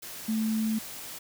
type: tone in noise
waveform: sine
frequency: 220 Hz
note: A3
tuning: in tune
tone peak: -25 dBFS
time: 0.28-0.79 s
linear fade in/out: 10 ms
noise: white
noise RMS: -41 dBFS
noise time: 0.02-1.19 s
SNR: +13 dB
effects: none